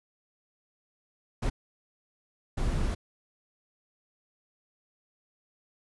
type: noise bursts at uneven times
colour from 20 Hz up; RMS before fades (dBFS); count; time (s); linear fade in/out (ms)
brown; -28; 2; 1.42-1.5 / 2.57-2.95; 10
effects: resampled to 24000 Hz